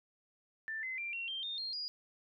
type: tone with pitch steps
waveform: sine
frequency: 1774 / 2050 / 2368 / 2736 / 3161 / 3652 / 4219 / 4875 Hz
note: A6 / C7 / D7 / F7 / G7 / A#7 / C8 / D#8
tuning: +14 / -36 / +14 / -36 / +14 / -36 / +14 / -36 cents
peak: -37 dBFS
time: 0.68-1.88 s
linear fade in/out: 0 ms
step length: 150 ms
effects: none